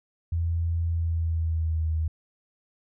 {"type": "tone with pitch glide", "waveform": "sine", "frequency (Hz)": [83.8, 79.6], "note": ["E2", "D#2"], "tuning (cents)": [29, 40], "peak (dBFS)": -23, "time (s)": [0.32, 2.08], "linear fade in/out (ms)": 5, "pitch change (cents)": -89, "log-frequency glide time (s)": [0.89, 1.89], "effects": []}